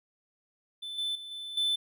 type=tone with level steps; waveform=triangle; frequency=3520 Hz; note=A7; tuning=in tune; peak=-35 / -28 / -39 / -36 / -24 dBFS; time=0.82-1.76 s; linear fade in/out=10 ms; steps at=0.98 / 1.15 / 1.31 / 1.57 s; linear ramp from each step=5 ms; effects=none